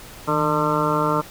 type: harmonic tone with a mistuned harmonic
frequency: 150.5 Hz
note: D3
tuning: 43 cents sharp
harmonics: 1 / 2 / 3 / 4 / 6 / 7 / 8 / 9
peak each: -26 / -26 / -26 / -26 / -26 / -26 / -26 / -26 dBFS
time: 0.27-1.22 s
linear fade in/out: 20 ms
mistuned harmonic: 1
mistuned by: +91 cents
effects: pink hiss -41 dBFS RMS until 1.3 s